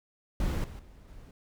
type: noise with level steps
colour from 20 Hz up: brown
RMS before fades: -29 / -42 / -52 / -49 dBFS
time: 0.4-1.31 s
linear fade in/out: 2 ms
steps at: 0.64 / 0.79 / 1.08 s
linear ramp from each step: 2 ms
effects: none